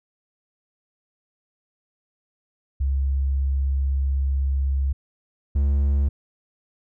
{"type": "tone pair in turn", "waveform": ["sine", "triangle"], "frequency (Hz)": [68, 70.03], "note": ["C#2", "C#2"], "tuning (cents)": [-33, 18], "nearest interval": "minor second", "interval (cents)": 51, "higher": "second", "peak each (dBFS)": [-19, -15], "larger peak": "second", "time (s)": [[2.8, 4.93], [5.55, 6.09]], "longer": "first", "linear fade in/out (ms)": 10, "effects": []}